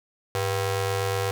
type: ring-modulated tone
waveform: sawtooth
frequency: 293.7 Hz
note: D4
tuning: in tune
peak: -17 dBFS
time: 0.35-1.31 s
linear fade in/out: 0 ms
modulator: 191 Hz
effects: none